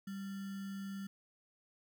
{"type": "tone with sample-and-hold", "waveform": "sine", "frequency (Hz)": 196, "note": "G3", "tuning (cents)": 0, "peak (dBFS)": -40, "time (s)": [0.07, 1.07], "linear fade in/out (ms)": 5, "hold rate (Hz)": 1575, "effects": []}